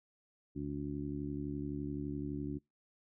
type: harmonic tone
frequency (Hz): 71.8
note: D2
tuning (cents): -39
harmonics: 1 / 2 / 3 / 4 / 5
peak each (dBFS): -46 / -42 / -46 / -39 / -46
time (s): 0.55-2.59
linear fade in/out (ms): 20
effects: noise-tail reverb RT60 0.2 s tail -26 dB re dry